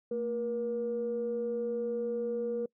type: tone pair together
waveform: sine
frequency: 226.4 / 476.5 Hz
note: A3 / A#4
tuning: +50 / +38 cents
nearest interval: octave + minor second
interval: 1288 cents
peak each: -37 / -30 dBFS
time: 0.11-2.66 s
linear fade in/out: 5 ms
effects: noise-tail reverb RT60 0.1 s tail -25 dB re dry + tanh soft clip ceiling -24 dBFS